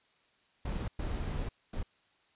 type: noise bursts at uneven times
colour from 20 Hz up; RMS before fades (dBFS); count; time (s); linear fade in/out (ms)
brown; -35; 3; 0.65-0.88 / 0.99-1.49 / 1.73-1.83; 5
effects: white hiss -69 dBFS RMS until 2.35 s + resampled to 8000 Hz